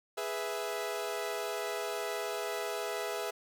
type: chord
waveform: sawtooth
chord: E major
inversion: first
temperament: equal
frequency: 415.3 / 493.9 / 659.3 Hz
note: G#4 / B4 / E5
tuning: 0 / 0 / 0 cents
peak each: -34 / -36 / -34 dBFS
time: 0.17-3.31 s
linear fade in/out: 10 ms
effects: none